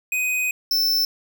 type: tone pair in turn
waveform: square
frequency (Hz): 2500 / 5319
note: D#7 / E8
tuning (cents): +8 / +15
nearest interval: octave + minor second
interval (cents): 1307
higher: second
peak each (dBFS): -21 / -18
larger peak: second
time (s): 0.12-0.51 / 0.71-1.05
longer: first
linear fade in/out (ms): 2
effects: none